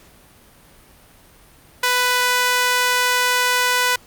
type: tone with high-pass filter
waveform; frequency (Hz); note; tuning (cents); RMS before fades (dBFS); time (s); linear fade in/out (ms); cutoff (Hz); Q
sawtooth; 496; B4; +7; -18; 1.83-3.96; 5; 1200; 1
effects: pink hiss -49 dBFS RMS until 4.06 s + Opus 48 kbps